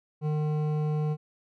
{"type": "tone with hard clipping", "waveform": "triangle", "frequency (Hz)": 151.9, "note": "D#3", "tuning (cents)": -41, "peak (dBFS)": -27, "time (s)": [0.21, 1.17], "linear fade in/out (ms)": 50, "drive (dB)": 15, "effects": []}